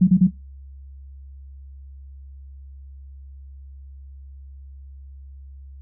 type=tone bursts; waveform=sine; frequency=183.1 Hz; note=F#3; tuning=18 cents flat; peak=-9 dBFS; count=3; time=0.01-0.273 s; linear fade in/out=10 ms; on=65 ms; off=34 ms; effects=noise-tail reverb RT60 0.2 s tail -17 dB re dry + added 68 Hz sine -38 dBFS peak until 5.81 s